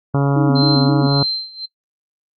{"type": "harmonic tone", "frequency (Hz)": 140, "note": "C#3", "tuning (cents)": 18, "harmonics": [1, 2, 3, 4, 5, 6, 7, 8, 9, 10], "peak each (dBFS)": [-14, -20, -24, -26, -28, -30, -31, -32, -33, -34], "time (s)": [0.14, 1.23], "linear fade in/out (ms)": 5}
{"type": "tone with vibrato", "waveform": "sine", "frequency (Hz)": 283.5, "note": "C#4", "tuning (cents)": 39, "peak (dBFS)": -16, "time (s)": [0.36, 1.07], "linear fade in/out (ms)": 2, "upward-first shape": "square", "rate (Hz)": 3.8, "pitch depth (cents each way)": 150}
{"type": "tone with tremolo", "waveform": "sine", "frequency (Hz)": 4121, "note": "C8", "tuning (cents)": -27, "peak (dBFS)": -17, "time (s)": [0.55, 1.66], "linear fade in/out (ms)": 10, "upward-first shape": "sine", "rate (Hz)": 1.8, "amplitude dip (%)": 90}
{"effects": ["noise-tail reverb RT60 0.1 s tail -19 dB re dry", "Opus 48 kbps"]}